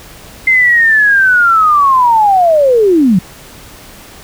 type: linear sweep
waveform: sine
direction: down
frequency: 2093 to 168 Hz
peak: -5 dBFS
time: 0.47-3.19 s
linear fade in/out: 5 ms
effects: pink hiss -35 dBFS RMS until 4.23 s